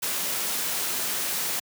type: noise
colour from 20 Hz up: white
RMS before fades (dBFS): -28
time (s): 0.02-1.6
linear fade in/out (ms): 10
effects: high-pass 150 Hz 12 dB/octave